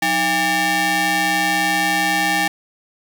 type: ring-modulated tone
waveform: sawtooth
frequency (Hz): 493.9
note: B4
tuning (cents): 0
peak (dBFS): -9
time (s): 0.02-2.48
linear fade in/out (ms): 5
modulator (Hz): 1300
effects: none